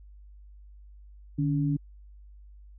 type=tone pair together; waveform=sine; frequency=149.1 / 283.2 Hz; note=D3 / C#4; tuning=+27 / +37 cents; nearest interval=major seventh; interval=1110 cents; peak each=-25 / -28 dBFS; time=1.38-1.77 s; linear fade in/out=10 ms; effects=added 50 Hz sine -47 dBFS peak until 2.78 s